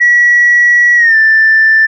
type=tone with pitch glide; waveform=sine; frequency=1931 to 1770.7 Hz; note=B6 to A6; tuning=-39 to +10 cents; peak=-3 dBFS; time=0-1.87 s; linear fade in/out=20 ms; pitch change=-151 cents; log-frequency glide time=0.96-1.16 s; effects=tanh soft clip ceiling 0 dBFS